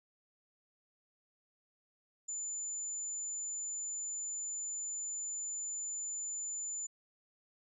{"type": "tone", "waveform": "sine", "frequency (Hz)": 7040, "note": "A8", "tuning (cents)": 0, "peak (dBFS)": -37, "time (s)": [2.28, 6.87], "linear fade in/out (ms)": 10, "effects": []}